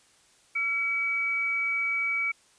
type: tone pair together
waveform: sine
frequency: 1353.9 / 2277 Hz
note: E6 / C#7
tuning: +46 / +46 cents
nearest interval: major sixth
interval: 900 cents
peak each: -37 / -25 dBFS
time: 0.55-2.32 s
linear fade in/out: 10 ms
effects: white hiss -61 dBFS RMS until 2.58 s + resampled to 22050 Hz